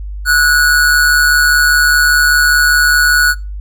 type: tone with amplitude modulation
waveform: square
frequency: 1466 Hz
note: F#6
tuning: 16 cents flat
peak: -6 dBFS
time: 0.25-3.35 s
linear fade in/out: 50 ms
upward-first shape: sine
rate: 145 Hz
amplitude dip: 50%
effects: noise-tail reverb RT60 0.3 s tail -25 dB re dry + added 50 Hz sine -21 dBFS peak until 3.6 s